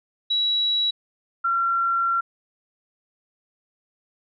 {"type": "tone pair in turn", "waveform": "sine", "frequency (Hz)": [3900, 1366.6], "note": ["B7", "F6"], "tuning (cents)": [-23, -38], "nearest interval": "octave + tritone", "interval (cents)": 1815, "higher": "first", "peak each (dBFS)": [-19, -19], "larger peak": "neither", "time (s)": [[0.3, 0.91], [1.44, 2.21]], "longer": "second", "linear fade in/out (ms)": 10, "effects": []}